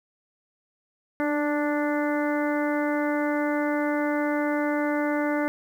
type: harmonic tone with a mistuned harmonic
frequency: 293.7 Hz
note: D4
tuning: in tune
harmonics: 1 / 2 / 3 / 4 / 5 / 6 / 7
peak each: -25 / -28 / -33 / -37 / -34 / -37 / -37 dBFS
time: 1.2-5.48 s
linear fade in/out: 0 ms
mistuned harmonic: 1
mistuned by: +22 cents
effects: 9-bit